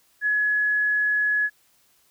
sine tone, 1692 Hz, G#6, 32 cents sharp, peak -19 dBFS, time 0.21-1.5 s, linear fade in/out 50 ms, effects white hiss -62 dBFS RMS until 2.1 s

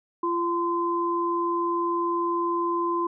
sine tone pair together, 343.3 / 1030 Hz, F4 / C6, -30 / -28 cents, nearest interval octave + perfect fifth, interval 1902 cents, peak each -26 / -25 dBFS, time 0.23-3.07 s, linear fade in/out 5 ms, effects none

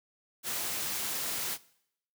white noise, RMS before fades -34 dBFS, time 0.43-1.58 s, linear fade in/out 50 ms, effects noise-tail reverb RT60 0.7 s tail -20 dB re dry + high-pass 100 Hz 12 dB/octave

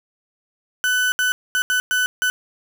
35% pulse tone bursts at uneven times, 1500 Hz, F#6, 23 cents sharp, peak -15 dBFS, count 6, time 0.84-1.12 / 1.19-1.32 / 1.55-1.62 / 1.7-1.8 / 1.91-2.06 / 2.22-2.3 s, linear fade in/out 0 ms, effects none

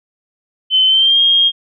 sine tone with pitch glide, 3058 to 3238 Hz, G7 to G#7, -44 to -45 cents, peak -8 dBFS, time 0.7-1.52 s, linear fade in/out 50 ms, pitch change +99 cents, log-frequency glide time 0.87-1.2 s, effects none

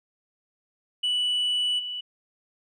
sine tone with level steps, 2960 Hz, F#7, in tune, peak -20 / -30 dBFS, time 1.03-2.01 s, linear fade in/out 10 ms, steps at 1.78 s, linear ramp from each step 20 ms, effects tanh soft clip ceiling -21 dBFS

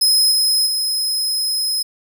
sawtooth tone with level steps, 5110 Hz, D#8, 45 cents sharp, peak -9 / -11 / -15 dBFS, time 0.01-1.83 s, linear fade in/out 10 ms, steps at 0.31 / 0.66 s, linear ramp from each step 10 ms, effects none

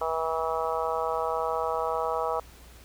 harmonic tone, 161.8 Hz, E3, 32 cents flat, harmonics 3 / 4 / 5 / 6 / 7 / 8, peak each -31 / -32 / -33 / -34 / -34 / -35 dBFS, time 0.01-2.4 s, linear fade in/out 5 ms, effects added 60 Hz sine -50 dBFS peak until 2.84 s + pink hiss -53 dBFS RMS until 2.84 s

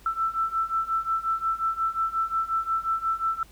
sine beating tone pair, 1326 / 1331.6 Hz, E6 / E6, +10 / +17 cents, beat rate 5.6 Hz, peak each -28 / -26 dBFS, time 0.06-3.43 s, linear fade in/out 2 ms, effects added 50 Hz sine -51 dBFS peak until 3.51 s + pink hiss -55 dBFS RMS until 3.51 s

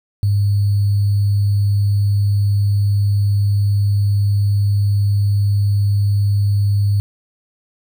sine tone with sample-and-hold, 101.2 Hz, G#2, 44 cents flat, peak -12 dBFS, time 0.23-7 s, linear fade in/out 0 ms, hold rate 4410 Hz, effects none

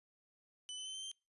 sawtooth tone with pitch steps, 3000 / 3035 / 3070 / 3106 / 3142 Hz, F#7 / F#7 / G7 / G7 / G7, +23 / +43 / -37 / -17 / +3 cents, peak -40 dBFS, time 0.69-1.115 s, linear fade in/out 0 ms, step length 85 ms, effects noise-tail reverb RT60 0.3 s tail -25 dB re dry + resampled to 24000 Hz

